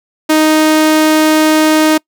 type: tone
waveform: sawtooth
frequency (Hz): 311.1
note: D#4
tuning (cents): 0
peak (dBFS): -3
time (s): 0.29-1.98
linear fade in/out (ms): 10
effects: noise-tail reverb RT60 0.1 s tail -26 dB re dry